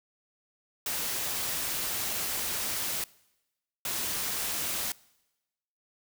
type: noise bursts at uneven times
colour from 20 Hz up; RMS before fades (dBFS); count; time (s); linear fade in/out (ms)
white; -32; 2; 0.86-3.04 / 3.85-4.92; 2
effects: noise-tail reverb RT60 1.0 s tail -23 dB re dry